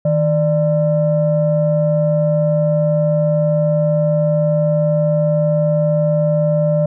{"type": "tone pair together", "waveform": "sine", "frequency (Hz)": [157.52, 593], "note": ["D#3", "D5"], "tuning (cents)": [22, 17], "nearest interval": "octave + major seventh", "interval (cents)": 2295, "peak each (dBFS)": -14, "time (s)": [0.05, 6.86], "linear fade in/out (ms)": 5, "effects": ["tanh soft clip ceiling -6 dBFS"]}